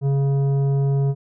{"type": "tone with tanh clipping", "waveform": "triangle", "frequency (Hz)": 138.59, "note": "C#3", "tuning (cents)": 0, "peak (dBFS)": -18, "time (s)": [0.01, 1.15], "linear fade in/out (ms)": 50, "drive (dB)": 14, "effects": []}